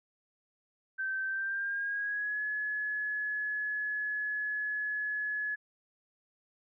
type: tone with pitch glide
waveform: sine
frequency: 1550 to 1700.1 Hz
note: G6 to G#6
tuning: -20 to +40 cents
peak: -31 dBFS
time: 0.98-5.56 s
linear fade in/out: 20 ms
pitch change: +160 cents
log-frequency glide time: 1.25-2.42 s
effects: none